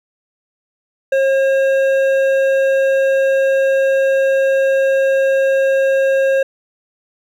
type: tone with hard clipping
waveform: sine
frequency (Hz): 539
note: C#5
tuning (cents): -49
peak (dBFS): -13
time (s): 1.12-6.43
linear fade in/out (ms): 5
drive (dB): 9
effects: none